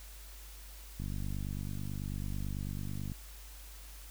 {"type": "click train", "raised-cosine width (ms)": 5, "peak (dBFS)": -27, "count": 105, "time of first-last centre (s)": [1, 3.118], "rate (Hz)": 49.1, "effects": ["added 50 Hz sine -48 dBFS peak until 4.1 s", "white hiss -54 dBFS RMS until 4.1 s"]}